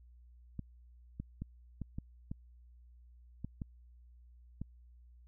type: clicks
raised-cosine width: 5 ms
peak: -27 dBFS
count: 9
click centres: 0.593 / 1.2 / 1.42 / 1.817 / 1.985 / 2.315 / 3.446 / 3.618 / 4.616 s
effects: added 60 Hz sine -56 dBFS peak until 5.27 s